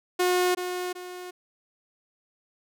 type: tone with echo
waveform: sawtooth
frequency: 361.2 Hz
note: F#4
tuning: 42 cents flat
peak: -17 dBFS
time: 0.19-0.55 s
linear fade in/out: 10 ms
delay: 380 ms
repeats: 2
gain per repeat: -8 dB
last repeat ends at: 1.31 s
effects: none